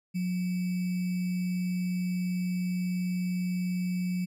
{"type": "tone with sample-and-hold", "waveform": "sine", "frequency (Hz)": 180.7, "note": "F#3", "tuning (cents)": -41, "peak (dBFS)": -27, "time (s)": [0.14, 4.26], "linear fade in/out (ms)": 20, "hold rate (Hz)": 2450, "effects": ["resampled to 32000 Hz"]}